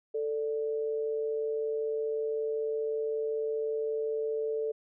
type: tone pair together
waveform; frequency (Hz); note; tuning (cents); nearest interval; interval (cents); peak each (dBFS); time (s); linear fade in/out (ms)
sine; 442 / 587.3; A4 / D5; +8 / 0; perfect fourth; 492; -29 / -39; 0.14-4.72; 10
effects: none